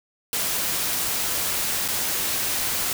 white noise with dropouts, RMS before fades -25 dBFS, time 0.33-2.93 s, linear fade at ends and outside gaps 1 ms, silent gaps 1.879-1.885 s, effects none

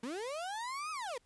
35% pulse linear two-way sweep, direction up then down, 216.9 to 1288 to 446.7 Hz, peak -36 dBFS, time 0.03-1.18 s, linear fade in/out 5 ms, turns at 0.91 s, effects pink hiss -72 dBFS RMS until 1.25 s + resampled to 24000 Hz

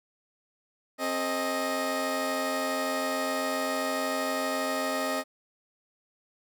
20% pulse tone cluster, 265.7 / 438.4 / 624 Hz, C4 / A4 / D#5, +27 / -6 / +5 cents, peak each -27 / -33 / -25 dBFS, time 0.98-5.24 s, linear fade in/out 50 ms, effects none

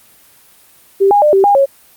sine tone with pitch steps, 392.4 / 818 / 599 / 388.4 / 811 / 550 Hz, G4 / G#5 / D5 / G4 / G#5 / C#5, +2 / -26 / +34 / -16 / -41 / -14 cents, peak -6 dBFS, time 1-1.66 s, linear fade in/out 20 ms, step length 110 ms, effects white hiss -46 dBFS RMS until 1.96 s + Opus 32 kbps

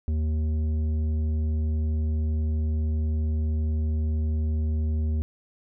sine tone with tanh clipping, 77.7 Hz, D#2, 2 cents flat, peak -24 dBFS, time 0.08-5.22 s, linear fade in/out 0 ms, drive 9 dB, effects none

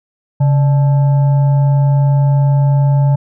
sine tone with frequency modulation, 138.59 Hz, C#3, in tune, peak -8 dBFS, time 0.4-3.16 s, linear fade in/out 10 ms, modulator 732 Hz, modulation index 0.26, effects none

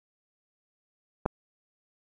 clicks, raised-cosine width 1 ms, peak -23 / -11 dBFS, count 2, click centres 1.256 / 1.261 s, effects none

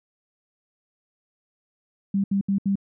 sine tone bursts, 197.3 Hz, G3, 11 cents sharp, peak -19 dBFS, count 4, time 2.14-2.756 s, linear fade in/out 5 ms, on 100 ms, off 72 ms, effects none

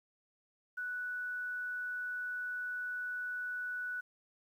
sine tone with quantisation, 1480 Hz, F#6, in tune, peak -36 dBFS, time 0.77-4.01 s, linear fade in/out 10 ms, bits 11, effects none

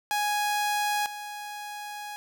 sawtooth tone pair in turn, 830.6 / 830.6 Hz, G#5 / G#5, 0 / 0 cents, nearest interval unison, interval 0 cents, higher neither, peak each -21 / -32 dBFS, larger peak first, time 0.11-1.06 / 1.06-2.16 s, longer second, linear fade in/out 0 ms, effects none

